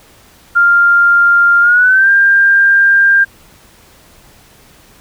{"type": "tone with pitch glide", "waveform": "sine", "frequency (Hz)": [1396.9, 1595.4], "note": ["F6", "G6"], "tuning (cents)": [0, 30], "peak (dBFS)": -5, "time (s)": [0.55, 3.25], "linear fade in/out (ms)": 20, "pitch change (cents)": 230, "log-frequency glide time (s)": [1.61, 2.1], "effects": ["pink hiss -44 dBFS RMS until 5 s"]}